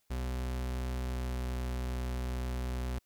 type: tone with pitch glide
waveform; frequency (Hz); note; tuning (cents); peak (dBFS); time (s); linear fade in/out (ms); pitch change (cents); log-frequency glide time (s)
40% pulse; 62.9 to 62.43; B1 to B1; +32 to +19; -32; 0.1-2.99; 10; -13; 1.02-1.4
effects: white hiss -75 dBFS RMS until 3.05 s